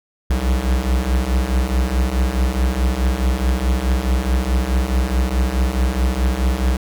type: beating tone pair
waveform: square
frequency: 60 / 64.7 Hz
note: B1 / C2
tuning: -49 / -19 cents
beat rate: 4.7 Hz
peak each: -21 / -18 dBFS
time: 0.3-6.77 s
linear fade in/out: 5 ms
effects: none